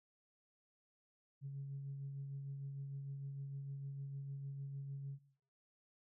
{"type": "tone with tremolo", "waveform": "sine", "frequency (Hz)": 138.59, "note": "C#3", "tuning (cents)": 0, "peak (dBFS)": -40, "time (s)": [1.41, 5.19], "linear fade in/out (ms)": 50, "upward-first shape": "sine", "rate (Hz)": 6.6, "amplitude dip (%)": 35, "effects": ["noise-tail reverb RT60 0.6 s tail -17 dB re dry", "tanh soft clip ceiling -38 dBFS"]}